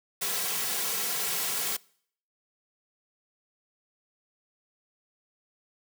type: noise with comb filter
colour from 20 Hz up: white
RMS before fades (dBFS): -30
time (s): 0.21-1.77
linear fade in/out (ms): 10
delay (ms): 3.3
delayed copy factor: -0.65
effects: noise-tail reverb RT60 0.6 s tail -24 dB re dry + high-pass 200 Hz 12 dB/octave